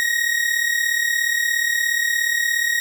40% pulse tone pair together, 1864.7 / 1901.7 Hz, A#6 / A#6, 0 / +34 cents, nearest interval unison, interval 34 cents, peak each -20 dBFS, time 0-2.8 s, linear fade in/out 0 ms, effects none

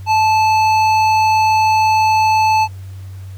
sine tone with hard clipping, 873 Hz, A5, 14 cents flat, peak -12 dBFS, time 0.06-2.68 s, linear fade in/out 50 ms, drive 11 dB, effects added 95 Hz sine -28 dBFS peak until 3.37 s + pink hiss -48 dBFS RMS until 3.37 s

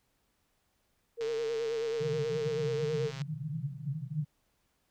sine tone with vibrato, 455.2 Hz, A#4, 41 cents flat, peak -30 dBFS, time 1.17-3.12 s, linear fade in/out 50 ms, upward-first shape sine, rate 9.3 Hz, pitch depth 49 cents each way
click train, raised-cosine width 0.2 ms, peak -27 dBFS, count 272, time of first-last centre 1.21-3.217 s, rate 135 Hz
white band-pass noise, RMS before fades -37 dBFS, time 2-4.25 s, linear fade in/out 20 ms, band 130 to 160 Hz, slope 96 dB/octave
effects pink hiss -75 dBFS RMS until 4.9 s

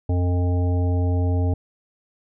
harmonic tone, 89 Hz, F2, 33 cents sharp, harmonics 1 / 3 / 5 / 7 / 9, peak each -18 / -28 / -32 / -35 / -37 dBFS, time 0.09-1.54 s, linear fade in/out 5 ms, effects none

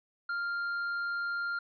sine tone with tanh clipping, 1396.9 Hz, F6, in tune, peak -32 dBFS, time 0.29-1.59 s, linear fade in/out 5 ms, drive 5 dB, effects resampled to 11025 Hz

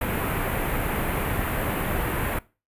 pink band-stop noise, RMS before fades -26 dBFS, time 0.01-2.39 s, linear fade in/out 5 ms, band 2500 to 12000 Hz, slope 24 dB/octave, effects noise-tail reverb RT60 0.3 s tail -20 dB re dry + resampled to 32000 Hz

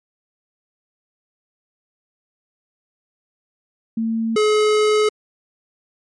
sine / square tone pair in turn, 225.5 / 425.7 Hz, A3 / G#4, +43 / +43 cents, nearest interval major seventh, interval 1100 cents, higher second, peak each -18 / -14 dBFS, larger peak second, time 3.97-4.36 / 4.36-5.09 s, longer second, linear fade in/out 5 ms, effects low-pass 8000 Hz 12 dB/octave + MP3 48 kbps

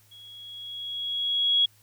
sine tone with level ramp, 3326 Hz, G#7, 2 cents sharp, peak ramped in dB -46 to -17 dBFS, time 0.11-1.66 s, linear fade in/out 10 ms, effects added 105 Hz sine -61 dBFS peak until 1.82 s + white hiss -61 dBFS RMS until 1.82 s

